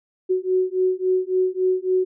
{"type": "beating tone pair", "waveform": "sine", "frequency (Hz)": [369.2, 372.8], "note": ["F#4", "F#4"], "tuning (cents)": [-4, 13], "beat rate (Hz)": 3.6, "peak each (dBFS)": -21, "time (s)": [0.29, 2.05], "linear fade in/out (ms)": 20, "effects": []}